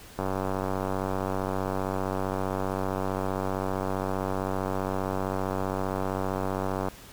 click train, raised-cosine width 1 ms, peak -15 dBFS, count 639, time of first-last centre 0.19-6.885 s, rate 95.3 Hz, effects pink hiss -48 dBFS RMS until 7.12 s

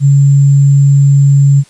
sine tone with sample-and-hold, 140 Hz, C#3, 18 cents sharp, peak -3 dBFS, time 0-1.64 s, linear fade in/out 50 ms, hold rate 7350 Hz, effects white hiss -44 dBFS RMS until 1.69 s + resampled to 22050 Hz

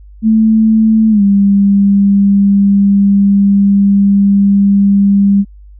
sine tone with pitch glide, 220 to 199.42 Hz, A3 to G3, 0 to +30 cents, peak -5 dBFS, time 0.22-5.45 s, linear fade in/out 50 ms, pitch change -170 cents, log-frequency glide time 1.1-1.22 s, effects added 50 Hz sine -33 dBFS peak until 5.79 s

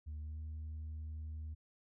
sine tone with pitch glide, 76 to 77.82 Hz, D#2 to D#2, -40 to +1 cents, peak -39 dBFS, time 0.06-1.55 s, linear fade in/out 20 ms, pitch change +41 cents, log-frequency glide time 0.21-0.39 s, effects tanh soft clip ceiling -40 dBFS

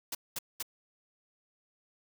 white noise bursts, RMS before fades -36 dBFS, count 3, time 0.12-0.627 s, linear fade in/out 5 ms, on 29 ms, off 210 ms, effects none

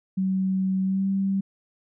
sine tone with pitch glide, 189.5 to 194.49 Hz, F#3 to G3, +42 to -13 cents, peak -21 dBFS, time 0.17-1.41 s, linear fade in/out 10 ms, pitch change +45 cents, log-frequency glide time 0.83-1.07 s, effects none

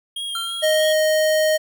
square tone with vibrato, 3227 Hz, G7, 50 cents sharp, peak -26 dBFS, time 0.16-0.93 s, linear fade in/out 5 ms, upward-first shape sine, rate 3.1 Hz, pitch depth 33 cents each way
square tone with exponential decay, 1367 Hz, F6, 37 cents flat, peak -26 dBFS, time 0.35-1.04 s, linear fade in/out 2 ms, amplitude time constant 150 ms
square tone, 622.3 Hz, D#5, in tune, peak -16 dBFS, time 0.62-1.58 s, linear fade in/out 20 ms
effects none

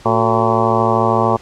harmonic tone with a mistuned harmonic, 113.1 Hz, A2, 48 cents sharp, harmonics 1 / 2 / 3 / 4 / 5 / 6 / 7 / 8 / 9 / 10, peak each -21 / -21 / -21 / -21 / -21 / -21 / -21 / -21 / -21 / -21 dBFS, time 0.05-1.37 s, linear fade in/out 10 ms, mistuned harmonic 3, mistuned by +120 cents, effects pink hiss -42 dBFS RMS until 1.41 s + low-pass 7000 Hz 12 dB/octave

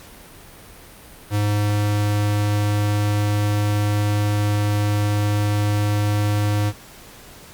square tone, 103.83 Hz, G#2, in tune, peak -18 dBFS, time 1.3-6.73 s, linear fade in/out 50 ms, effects pink hiss -43 dBFS RMS until 7.53 s + Opus 48 kbps

